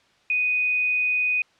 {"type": "tone", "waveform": "sine", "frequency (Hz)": 2489, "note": "D#7", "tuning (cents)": 0, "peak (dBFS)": -19, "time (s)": [0.3, 1.42], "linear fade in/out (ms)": 2, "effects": ["white hiss -60 dBFS RMS until 1.59 s", "low-pass 4000 Hz 12 dB/octave"]}